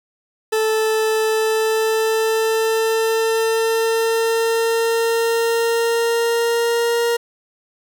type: tone with pitch glide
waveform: 40% pulse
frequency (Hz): 438.2 to 469.7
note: A4 to A#4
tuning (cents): -7 to +13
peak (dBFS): -15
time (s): 0.52-7.17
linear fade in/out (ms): 10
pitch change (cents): +120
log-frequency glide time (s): 1.27-7.05
effects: 8-bit